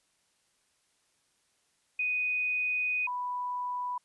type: tone pair in turn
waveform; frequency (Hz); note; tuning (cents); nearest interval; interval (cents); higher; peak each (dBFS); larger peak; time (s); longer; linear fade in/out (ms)
sine; 2490 / 988.2; D#7 / B5; +1 / +1; octave + major third; 1600; first; -27 / -31; first; 1.99-3.07 / 3.07-3.98; first; 5
effects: white hiss -72 dBFS RMS until 4.04 s + resampled to 24000 Hz